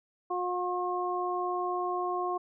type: harmonic tone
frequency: 359.2 Hz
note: F4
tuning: 49 cents sharp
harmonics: 1 / 2 / 3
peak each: -33 / -33 / -33 dBFS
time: 0.3-2.38 s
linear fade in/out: 10 ms
effects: none